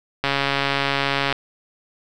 click train, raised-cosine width 0.3 ms, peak -4 dBFS, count 152, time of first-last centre 0.24-1.326 s, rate 139 Hz, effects none

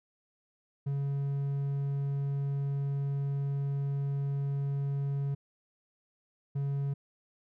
triangle tone pair in turn, 139.8 / 139.8 Hz, C#3 / C#3, +15 / +15 cents, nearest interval unison, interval 0 cents, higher neither, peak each -27 dBFS, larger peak neither, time 0.86-5.35 / 6.55-6.94 s, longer first, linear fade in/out 10 ms, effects none

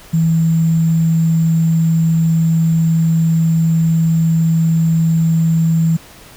sine tone with sample-and-hold, 163 Hz, E3, 19 cents flat, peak -10 dBFS, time 0.13-5.97 s, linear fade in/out 10 ms, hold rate 7350 Hz, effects pink hiss -40 dBFS RMS until 6.36 s

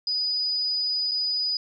sine tone with dropouts, 4958 Hz, D#8, 7 cents flat, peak -23 dBFS, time 0.07-1.57 s, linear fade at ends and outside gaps 2 ms, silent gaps 1.112-1.116 s, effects none

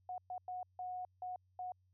sine tone bursts at uneven times, 730 Hz, F#5, 24 cents flat, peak -40 dBFS, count 6, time 0.09-0.18 / 0.3-0.38 / 0.48-0.63 / 0.79-1.05 / 1.22-1.36 / 1.59-1.72 s, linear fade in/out 2 ms, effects added 92 Hz sine -70 dBFS peak until 1.93 s

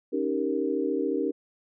sine chord, Eb dominant seventh, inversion third, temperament equal, 277.2 / 311.1 / 392 / 466.2 Hz, Db4 / Eb4 / G4 / Bb4, 0 / 0 / 0 / 0 cents, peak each -30 dBFS, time 0.12-1.32 s, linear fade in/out 20 ms, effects none

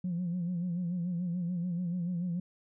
sine tone with vibrato, 175.7 Hz, F3, 11 cents sharp, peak -29 dBFS, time 0.04-2.4 s, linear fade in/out 5 ms, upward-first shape sine, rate 6.9 Hz, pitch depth 72 cents each way, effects tanh soft clip ceiling -27 dBFS

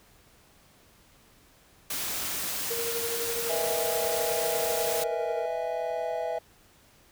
white noise, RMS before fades -32 dBFS, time 1.9-5.04 s, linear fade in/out 5 ms
triangle tone with tremolo, 466.2 Hz, A#4, in tune, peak -28 dBFS, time 2.7-5.46 s, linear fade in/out 10 ms, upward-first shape sine, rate 12 Hz, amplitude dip 50%
triangle chord, E major seventh, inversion second, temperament just, 494.4 / 618.1 / 659.3 / 824.1 Hz, B4 / D#5 / E5 / G#5, +2 / -12 / 0 / -14 cents, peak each -33 / -35 / -29 / -34 dBFS, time 3.49-6.39 s, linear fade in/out 10 ms
effects pink hiss -59 dBFS RMS until 7.11 s

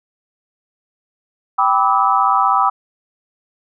sine chord, E minor seventh, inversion first, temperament equal with one note detuned, 784 / 987.8 / 1174.7 / 1290.6 Hz, G5 / B5 / D6 / E6, 0 / 0 / 0 / -37 cents, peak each -17 dBFS, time 1.58-2.7 s, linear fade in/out 10 ms, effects none

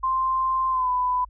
sine tone with pitch glide, 1046.5 to 998.7 Hz, C6 to B5, 0 to +19 cents, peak -20 dBFS, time 0.03-1.25 s, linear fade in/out 10 ms, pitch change -81 cents, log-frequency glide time 0.7-0.9 s, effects added 50 Hz sine -44 dBFS peak until 1.29 s

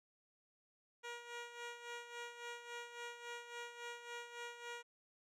10% pulse tone with tremolo, 476.3 Hz, A#4, 37 cents sharp, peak -36 dBFS, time 1.03-4.83 s, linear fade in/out 20 ms, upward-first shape sine, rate 3.6 Hz, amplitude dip 65%, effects low-pass 7000 Hz 12 dB/octave

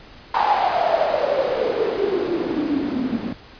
white noise with band-pass filter sweep, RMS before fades -21 dBFS, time 0.34-3.33 s, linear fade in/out 5 ms, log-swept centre 890 to 220 Hz, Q 8.3, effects pink hiss -44 dBFS RMS until 3.59 s + resampled to 11025 Hz

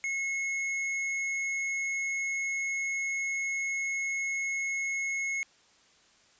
sine tone with hard clipping, 2176 Hz, C#7, 33 cents flat, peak -31 dBFS, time 0.04-5.43 s, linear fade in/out 0 ms, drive 10 dB, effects white hiss -62 dBFS RMS until 6.39 s + resampled to 16000 Hz

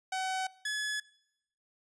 sawtooth tone pair in turn, 755 / 1702.8 Hz, F#5 / G#6, +35 / +43 cents, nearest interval octave + major second, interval 1408 cents, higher second, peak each -28 dBFS, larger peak neither, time 0.12-0.47 / 0.65-1 s, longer neither, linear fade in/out 5 ms, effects noise-tail reverb RT60 0.8 s tail -22 dB re dry + resampled to 22050 Hz

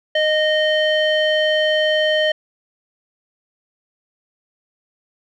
square tone with low-pass filter, 617 Hz, D#5, 15 cents flat, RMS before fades -17 dBFS, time 0.15-2.32 s, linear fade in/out 5 ms, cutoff 2700 Hz, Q 7.9, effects none

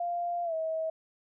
sine tone with pitch glide, 696 to 641.9 Hz, F5 to E5, -6 to -46 cents, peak -29 dBFS, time 0-0.9 s, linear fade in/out 5 ms, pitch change -140 cents, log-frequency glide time 0.44-0.54 s, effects none

